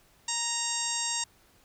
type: harmonic tone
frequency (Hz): 932.3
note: A#5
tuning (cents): 0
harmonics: 1 / 2 / 3 / 4 / 5 / 6 / 7 / 8 / 9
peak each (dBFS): -38 / -41 / -40 / -38 / -39 / -36 / -38 / -33 / -39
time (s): 0.28-1.24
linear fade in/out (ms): 5
effects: pink hiss -62 dBFS RMS until 1.64 s